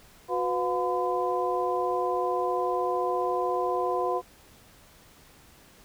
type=tone cluster; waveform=sine; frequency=365.3 / 499.3 / 715 / 1015 Hz; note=F#4 / B4 / F5 / B5; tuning=-22 / +19 / +41 / +47 cents; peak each=-30 dBFS; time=0.28-4.22 s; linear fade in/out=50 ms; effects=pink hiss -55 dBFS RMS until 5.84 s